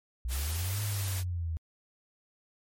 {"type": "linear two-way sweep", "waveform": "sine", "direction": "up then down", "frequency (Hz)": [58.27, 104.6, 79.5], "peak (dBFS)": -30, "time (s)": [0.25, 1.57], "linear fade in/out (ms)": 0, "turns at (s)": 0.82}
{"type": "noise", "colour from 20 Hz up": "white", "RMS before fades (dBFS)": -38, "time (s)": [0.28, 1.24], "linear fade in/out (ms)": 50}
{"effects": ["MP3 64 kbps"]}